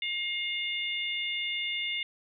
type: harmonic tone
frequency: 711 Hz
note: F5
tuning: 31 cents sharp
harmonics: 3 / 4 / 5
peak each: -33 / -34 / -36 dBFS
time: 0.02-2.03 s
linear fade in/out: 2 ms
effects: none